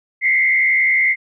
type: tone with frequency modulation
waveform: sine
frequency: 2093 Hz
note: C7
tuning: in tune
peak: -12 dBFS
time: 0.21-1.16 s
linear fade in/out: 50 ms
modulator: 71.2 Hz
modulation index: 1.2
effects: none